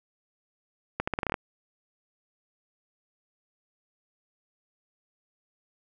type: accelerating click train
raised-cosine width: 0.5 ms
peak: -12 dBFS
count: 9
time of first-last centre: 1-1.342 s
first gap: 75 ms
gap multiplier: 0.83
effects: none